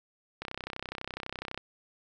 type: click train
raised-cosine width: 0.3 ms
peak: -20 dBFS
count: 38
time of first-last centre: 0.42-1.576 s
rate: 32 Hz
effects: none